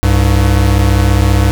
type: tone pair together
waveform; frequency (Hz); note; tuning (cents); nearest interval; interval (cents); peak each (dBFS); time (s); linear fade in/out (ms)
square; 65.41 / 100.43; C2 / G2; 0 / +42; perfect fifth; 742; -11; 0.03-1.51; 0
effects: none